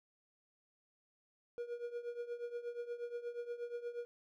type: tone with tremolo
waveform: triangle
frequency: 477.8 Hz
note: A#4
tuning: 43 cents sharp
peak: -35 dBFS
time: 1.58-4.05 s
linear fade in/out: 0 ms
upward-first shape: triangle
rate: 8.4 Hz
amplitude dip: 85%
effects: none